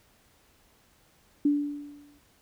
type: tone with exponential decay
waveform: sine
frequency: 290.2 Hz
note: D4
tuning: 21 cents flat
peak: -18 dBFS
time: 1.45-2.19 s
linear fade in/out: 5 ms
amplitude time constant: 160 ms
effects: pink hiss -63 dBFS RMS until 2.41 s